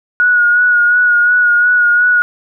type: tone with vibrato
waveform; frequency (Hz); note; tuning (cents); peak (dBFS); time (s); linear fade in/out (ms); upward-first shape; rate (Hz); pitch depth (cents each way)
sine; 1451; F#6; -34; -7; 0.2-2.22; 0; sine; 2.8; 26
effects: none